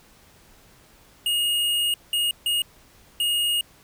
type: tone bursts at uneven times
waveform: square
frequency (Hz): 2861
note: F7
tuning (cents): +41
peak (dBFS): -21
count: 4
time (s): 1.26-1.94 / 2.13-2.31 / 2.46-2.62 / 3.2-3.61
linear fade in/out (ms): 2
effects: pink hiss -54 dBFS RMS until 3.83 s